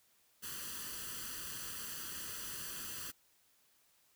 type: noise with comb filter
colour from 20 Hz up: white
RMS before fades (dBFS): -44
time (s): 0.42-3.12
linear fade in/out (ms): 20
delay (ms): 0.66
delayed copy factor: +0.75
effects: white hiss -71 dBFS RMS until 4.15 s